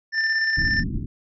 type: tone with tremolo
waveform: square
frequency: 1783 Hz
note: A6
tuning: 22 cents sharp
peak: -19 dBFS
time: 0.12-0.84 s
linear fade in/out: 50 ms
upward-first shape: square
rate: 17 Hz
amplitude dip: 30%
type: low-pass noise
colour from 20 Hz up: pink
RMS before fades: -26 dBFS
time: 0.57-1.06 s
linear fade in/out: 10 ms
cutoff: 300 Hz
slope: 48 dB/octave
effects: resampled to 16000 Hz